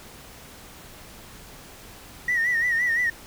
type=tone with vibrato; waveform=triangle; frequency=1902 Hz; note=A#6; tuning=34 cents sharp; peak=-17 dBFS; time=2.28-3.1 s; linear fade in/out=5 ms; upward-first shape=sine; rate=5.8 Hz; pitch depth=77 cents each way; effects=tanh soft clip ceiling -17 dBFS + pink hiss -45 dBFS RMS until 3.26 s